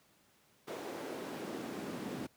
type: noise with high-pass filter sweep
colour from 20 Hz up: brown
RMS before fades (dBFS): -42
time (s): 0.67-2.27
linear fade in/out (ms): 10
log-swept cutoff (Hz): 410 to 220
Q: 1.6
effects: pink hiss -68 dBFS RMS until 2.36 s + high-pass 100 Hz 12 dB/octave